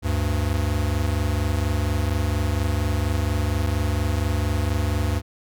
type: tone pair together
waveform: square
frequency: 73.74 / 98 Hz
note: D2 / G2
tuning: +8 / 0 cents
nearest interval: perfect fourth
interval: 492 cents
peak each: -24 dBFS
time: 0.02-5.22 s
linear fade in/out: 50 ms
effects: none